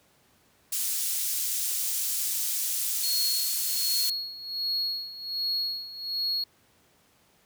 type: high-pass noise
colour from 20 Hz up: pink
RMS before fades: -29 dBFS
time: 0.72-4.1 s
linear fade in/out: 5 ms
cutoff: 6900 Hz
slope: 12 dB/octave
type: tone with tremolo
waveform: triangle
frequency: 4321 Hz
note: C#8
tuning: 45 cents flat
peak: -24 dBFS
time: 3.03-6.44 s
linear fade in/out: 5 ms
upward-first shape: sine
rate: 1.3 Hz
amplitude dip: 80%
effects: pink hiss -63 dBFS RMS until 7.45 s + high-pass 80 Hz 12 dB/octave